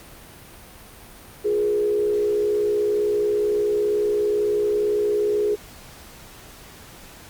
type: tone with frequency modulation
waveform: sine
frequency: 416.4 Hz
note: G#4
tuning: 5 cents sharp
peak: -18 dBFS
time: 1.44-5.56 s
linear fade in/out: 20 ms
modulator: 62.1 Hz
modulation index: 0.56
effects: pink hiss -44 dBFS RMS until 7.29 s + Opus 48 kbps